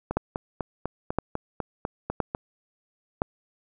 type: two click trains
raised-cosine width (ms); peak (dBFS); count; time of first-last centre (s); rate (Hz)
1; -14 / -9; 10 / 4; 0.11-2.349 / 0.17-3.219; 4.02 / 0.984
effects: none